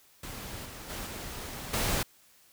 pink noise with level steps, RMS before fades -41 / -44 / -38 / -40 / -29 dBFS, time 0.23-2.03 s, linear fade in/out 5 ms, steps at 0.65 / 0.89 / 1.06 / 1.73 s, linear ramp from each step 10 ms, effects white hiss -61 dBFS RMS until 2.52 s

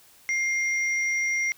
sine tone pair together, 2116 / 5728 Hz, C7 / F8, +19 / +43 cents, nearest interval octave + perfect fourth, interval 1724 cents, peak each -23 / -34 dBFS, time 0.29-1.52 s, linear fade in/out 0 ms, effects white hiss -55 dBFS RMS until 1.57 s

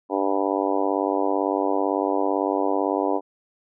harmonic tone, 97.9 Hz, G2, 2 cents flat, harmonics 3 / 4 / 5 / 6 / 7 / 8 / 9 / 10, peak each -26 / -27 / -28 / -29 / -29 / -30 / -31 / -31 dBFS, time 0.09-3.21 s, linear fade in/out 50 ms, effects none

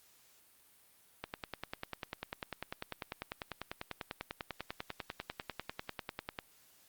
click train, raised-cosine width 0.3 ms, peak -22 dBFS, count 53, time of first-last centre 1.24-6.389 s, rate 10.1 Hz, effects white hiss -65 dBFS RMS until 6.88 s + Opus 48 kbps

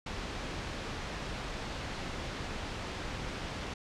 pink low-pass noise, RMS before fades -39 dBFS, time 0.06-3.74 s, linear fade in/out 5 ms, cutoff 4700 Hz, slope 12 dB/octave, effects low-pass 9000 Hz 12 dB/octave

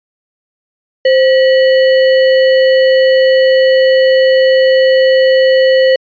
sine tone with sample-and-hold, 523.3 Hz, C5, in tune, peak -5 dBFS, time 1.05-5.96 s, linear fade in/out 5 ms, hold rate 2450 Hz, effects resampled to 11025 Hz

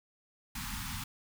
pink band-stop noise, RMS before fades -39 dBFS, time 0.55-1.04 s, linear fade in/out 5 ms, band 270 to 820 Hz, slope 96 dB/octave, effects none

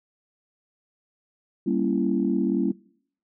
sine chord, G diminished seventh, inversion none, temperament equal with one note detuned, 196 / 233.1 / 277.2 / 336.6 Hz, G3 / Bb3 / Db4 / Fb4, 0 / 0 / 0 / +36 cents, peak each -26 dBFS, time 1.66-2.72 s, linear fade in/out 10 ms, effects noise-tail reverb RT60 0.6 s tail -22 dB re dry + tanh soft clip ceiling -10 dBFS

